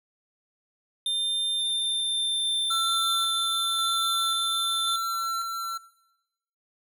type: tone with pitch glide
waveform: square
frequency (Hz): 3600 to 3546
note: A7 to A7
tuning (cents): +39 to +13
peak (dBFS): -25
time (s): 1.06-4.96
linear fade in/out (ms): 2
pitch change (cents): -26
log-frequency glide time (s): 1.53-3.36
type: tone with tremolo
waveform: square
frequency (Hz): 1351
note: E6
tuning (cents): +42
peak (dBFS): -27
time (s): 2.7-5.78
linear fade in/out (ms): 10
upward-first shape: square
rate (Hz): 0.92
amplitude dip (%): 30
effects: noise-tail reverb RT60 1.0 s tail -20 dB re dry